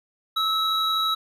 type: tone pair together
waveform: triangle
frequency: 1300 / 3868 Hz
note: E6 / B7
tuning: -24 / -37 cents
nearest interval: octave + perfect fifth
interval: 1887 cents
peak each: -22 dBFS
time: 0.36-1.15 s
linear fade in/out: 10 ms
effects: none